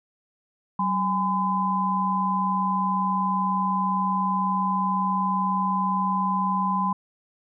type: tone cluster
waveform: sine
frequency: 189.5 / 823 / 1015 Hz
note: F#3 / G#5 / B5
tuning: +42 / -16 / +47 cents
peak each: -26 / -31 / -23 dBFS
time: 0.79-6.93 s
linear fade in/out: 5 ms
effects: none